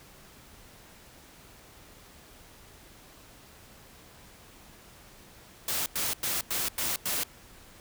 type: noise bursts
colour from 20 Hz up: white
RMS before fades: -30 dBFS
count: 6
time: 5.68-7.235 s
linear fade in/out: 2 ms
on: 180 ms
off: 95 ms
effects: pink hiss -53 dBFS RMS until 7.8 s